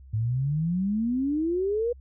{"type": "exponential sweep", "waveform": "sine", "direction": "up", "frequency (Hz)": [105.2, 491.5], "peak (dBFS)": -23, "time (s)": [0.13, 1.93], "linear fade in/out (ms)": 10, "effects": ["added 66 Hz sine -45 dBFS peak until 2 s"]}